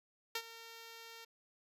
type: tone with ADSR envelope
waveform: 5% pulse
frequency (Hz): 457.6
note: A#4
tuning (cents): -32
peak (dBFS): -23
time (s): 0.35-1.25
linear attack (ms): 4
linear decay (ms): 61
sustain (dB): -16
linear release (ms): 8
effects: resampled to 32000 Hz